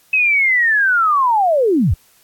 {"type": "linear sweep", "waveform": "sine", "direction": "down", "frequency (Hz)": [2581, 58.27], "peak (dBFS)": -11, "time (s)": [0.13, 1.94], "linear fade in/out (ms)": 5, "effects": ["white hiss -53 dBFS RMS until 2.23 s", "AAC 64 kbps"]}